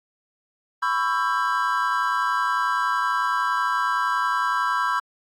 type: chord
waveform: triangle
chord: C# half-diminished seventh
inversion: third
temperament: just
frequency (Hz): 997.9 / 1108.7 / 1330.5 / 1596.6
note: B5 / C#6 / E6 / G6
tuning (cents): +18 / 0 / +16 / +31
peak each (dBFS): -23 / -25 / -24 / -25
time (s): 0.82-5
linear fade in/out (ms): 10
effects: AAC 48 kbps